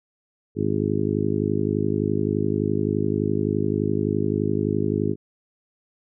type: harmonic tone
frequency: 51.7 Hz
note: G#1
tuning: 7 cents flat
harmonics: 2 / 3 / 4 / 5 / 6 / 7 / 8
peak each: -28 / -28 / -28 / -28 / -28 / -28 / -28 dBFS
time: 0.55-5.16 s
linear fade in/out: 50 ms
effects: none